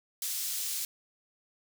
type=high-pass noise; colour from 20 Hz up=pink; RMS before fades=-34 dBFS; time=0.22-0.85 s; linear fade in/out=2 ms; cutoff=5300 Hz; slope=12 dB/octave; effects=none